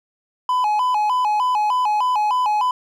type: tone with vibrato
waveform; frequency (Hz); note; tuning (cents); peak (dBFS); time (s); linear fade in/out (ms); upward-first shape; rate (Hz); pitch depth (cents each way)
triangle; 920; A#5; -23; -14; 0.49-2.71; 2; square; 3.3; 150
effects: none